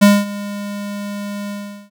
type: tone with ADSR envelope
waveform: square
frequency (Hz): 203.5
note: G#3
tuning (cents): -35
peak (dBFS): -5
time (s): 0.01-1.9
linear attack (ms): 18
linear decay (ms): 220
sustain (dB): -19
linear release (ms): 400
effects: none